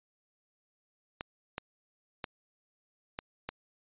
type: clicks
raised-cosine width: 0.3 ms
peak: -19 dBFS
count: 5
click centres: 1.209 / 1.581 / 2.242 / 3.189 / 3.49 s
effects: resampled to 8000 Hz